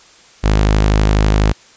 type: tone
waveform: sawtooth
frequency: 52.1 Hz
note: G#1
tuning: 6 cents sharp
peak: -6 dBFS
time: 0.43-1.53 s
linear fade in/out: 20 ms
effects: white hiss -45 dBFS RMS until 1.76 s + resampled to 16000 Hz